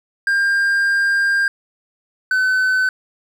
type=tone pair in turn; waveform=triangle; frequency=1600 / 1515.9 Hz; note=G6 / F#6; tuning=+35 / +42 cents; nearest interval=minor second; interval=93 cents; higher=first; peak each=-12 dBFS; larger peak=neither; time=0.27-1.48 / 2.31-2.89 s; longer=first; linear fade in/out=2 ms; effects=none